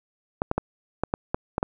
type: clicks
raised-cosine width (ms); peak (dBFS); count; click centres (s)
1; -9; 8; 0.419 / 0.514 / 0.58 / 1.036 / 1.139 / 1.345 / 1.581 / 1.629
effects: none